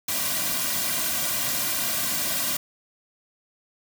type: noise with comb filter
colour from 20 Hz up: white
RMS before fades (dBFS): -26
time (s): 0.08-2.57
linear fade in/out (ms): 5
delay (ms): 2.3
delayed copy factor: -0.85
effects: none